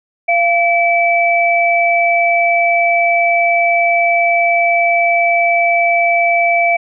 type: tone pair together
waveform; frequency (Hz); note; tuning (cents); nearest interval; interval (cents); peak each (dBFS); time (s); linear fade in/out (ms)
sine; 688 / 2305; F5 / D7; -26 / -33; octave + major sixth; 2093; -12 / -13; 0.28-6.77; 10
effects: none